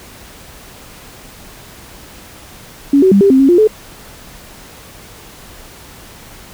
sine tone with pitch steps, 280.7 / 377.6 / 198.5 / 396.5 / 264.1 / 271.6 / 351 / 431.4 Hz, C#4 / F#4 / G3 / G4 / C4 / C#4 / F4 / A4, +22 / +35 / +22 / +20 / +16 / -35 / +9 / -34 cents, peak -5 dBFS, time 2.93-3.674 s, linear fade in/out 5 ms, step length 93 ms, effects pink hiss -37 dBFS RMS until 6.53 s

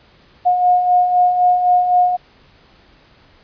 sine beating tone pair, 717 / 720.9 Hz, F5 / F#5, +45 / -45 cents, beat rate 3.9 Hz, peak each -20 / -11 dBFS, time 0.45-2.17 s, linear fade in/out 20 ms, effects pink hiss -50 dBFS RMS until 3.43 s + resampled to 11025 Hz

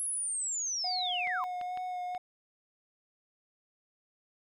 sine linear sweep, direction down, 11000 to 965 Hz, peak -31 dBFS, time 0-1.44 s, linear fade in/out 0 ms
triangle tone with vibrato, 727 Hz, F#5, 31 cents flat, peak -32 dBFS, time 0.84-2.18 s, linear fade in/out 5 ms, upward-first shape sine, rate 2.3 Hz, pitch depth 19 cents each way
clicks, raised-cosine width 0.3 ms, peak -30 dBFS, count 4, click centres 1.273 / 1.613 / 1.774 / 2.149 s
effects none

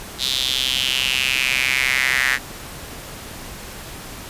square tone with high-pass filter sweep, 65.41 Hz, C2, in tune, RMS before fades -20 dBFS, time 0.18-2.39 s, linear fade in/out 50 ms, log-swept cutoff 3800 to 1800 Hz, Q 4.9, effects pink hiss -35 dBFS RMS until 4.29 s + resampled to 32000 Hz

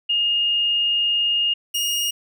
sine / sawtooth tone pair in turn, 2841 / 2854 Hz, F7 / F7, +29 / +37 cents, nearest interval unison, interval 8 cents, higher second, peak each -17 dBFS, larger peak neither, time 0.09-1.54 / 1.74-2.11 s, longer first, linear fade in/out 10 ms, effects none

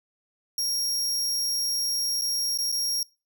sawtooth tone with dropouts, 5590 Hz, F8, 1 cent sharp, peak -22 dBFS, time 0.58-3.03 s, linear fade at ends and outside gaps 2 ms, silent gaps 2.213-2.219 / 2.576-2.586 / 2.718-2.724 s, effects noise-tail reverb RT60 0.3 s tail -24 dB re dry

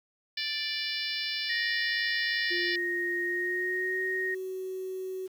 harmonic tone, 587.3 Hz, D5, in tune, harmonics 3 / 4 / 5 / 6 / 7 / 8 / 9, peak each -38 / -38 / -38 / -38 / -38 / -38 / -38 dBFS, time 0.37-2.76 s, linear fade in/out 5 ms
sine tone, 1864.7 Hz, A#6, in tune, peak -29 dBFS, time 1.49-4.35 s, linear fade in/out 10 ms
sine tone with pitch glide, 350 to 375.1 Hz, F4 to F#4, +4 to +24 cents, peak -33 dBFS, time 2.5-5.28 s, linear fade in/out 20 ms, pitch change +120 cents, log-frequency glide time 3.23-4.01 s
effects 9-bit

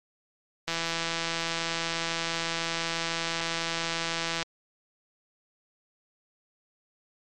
click train, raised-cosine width 0.2 ms, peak -12 dBFS, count 623, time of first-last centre 0.68-4.427 s, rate 166 Hz, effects MP3 64 kbps

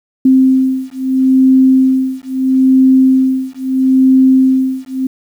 sine beating tone pair, 261.6 / 262.36 Hz, C4 / C4, 0 / +5 cents, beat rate 0.76 Hz, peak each -10 dBFS, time 0.25-5.07 s, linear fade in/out 5 ms, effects 7-bit

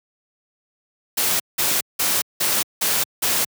white noise bursts, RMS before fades -20 dBFS, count 6, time 1.17-3.45 s, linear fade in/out 10 ms, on 230 ms, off 180 ms, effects high-pass 100 Hz 12 dB/octave

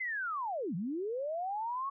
sine linear two-way sweep, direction down then up, 2093 to 154.8 to 1121 Hz, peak -33 dBFS, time 0-1.9 s, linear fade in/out 10 ms, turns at 0.75 s, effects none

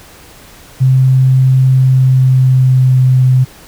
sine tone with pitch glide, 130.81 to 128.79 Hz, C3 to C3, 0 to -27 cents, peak -5 dBFS, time 0.8-3.45 s, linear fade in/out 20 ms, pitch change -27 cents, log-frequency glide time 1.74-3.06 s, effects pink hiss -38 dBFS RMS until 3.67 s

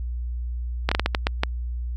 slowing click train, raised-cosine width 0.3 ms, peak -4 dBFS, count 8, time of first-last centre 0.89-1.434 s, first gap 25 ms, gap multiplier 1.37, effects added 60 Hz sine -26 dBFS peak until 1.96 s

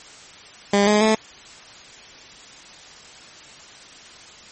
15% pulse tone with pitch steps, 201.8 / 209.9 / 218.3 Hz, G#3 / G#3 / A3, -49 / +19 / -13 cents, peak -8 dBFS, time 0.73-1.15 s, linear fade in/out 5 ms, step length 140 ms, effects white hiss -43 dBFS RMS until 4.51 s + MP3 32 kbps

